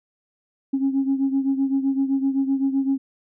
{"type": "beating tone pair", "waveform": "sine", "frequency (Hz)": [270, 277.8], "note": ["C#4", "C#4"], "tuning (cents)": [-45, 4], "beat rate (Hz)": 7.8, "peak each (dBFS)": [-19, -24], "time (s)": [0.73, 2.98], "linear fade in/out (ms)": 10, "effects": ["tanh soft clip ceiling -13 dBFS"]}